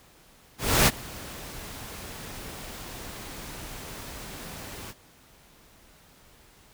pink noise with ADSR envelope, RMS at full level -17 dBFS, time 0.58-4.94 s, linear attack 290 ms, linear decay 35 ms, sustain -23 dB, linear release 44 ms, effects pink hiss -56 dBFS RMS until 6.73 s

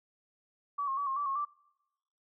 sine tone with pitch steps, 1143 / 1076 / 1142 / 1072 / 1157 / 1087 / 1170 Hz, D6 / C6 / D6 / C6 / D6 / C#6 / D6, -47 / +48 / -49 / +42 / -26 / -34 / -7 cents, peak -30 dBFS, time 0.78-1.452 s, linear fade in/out 10 ms, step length 96 ms, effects noise-tail reverb RT60 0.9 s tail -24 dB re dry

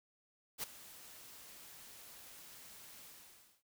white noise with ADSR envelope, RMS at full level -38 dBFS, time 0.58-3.63 s, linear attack 50 ms, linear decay 13 ms, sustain -17 dB, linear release 590 ms, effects none

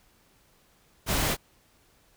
pink noise, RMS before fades -26 dBFS, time 1.06-1.37 s, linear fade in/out 50 ms, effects pink hiss -63 dBFS RMS until 2.16 s

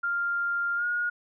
sine tone with pitch glide, 1396.9 to 1437 Hz, F6 to F6, 0 to +49 cents, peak -25 dBFS, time 0.03-1.1 s, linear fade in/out 10 ms, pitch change +49 cents, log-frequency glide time 0.76-0.85 s, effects none

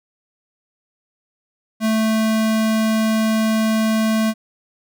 square tone, 220 Hz, A3, in tune, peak -16 dBFS, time 1.8-4.34 s, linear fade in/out 50 ms, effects none

